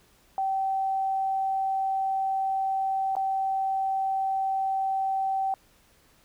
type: tone with dropouts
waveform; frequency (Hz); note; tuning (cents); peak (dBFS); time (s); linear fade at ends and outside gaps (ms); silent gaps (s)
sine; 772; G5; -27; -24; 0.38-5.54; 1; 3.153-3.166
effects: pink hiss -61 dBFS RMS until 6.24 s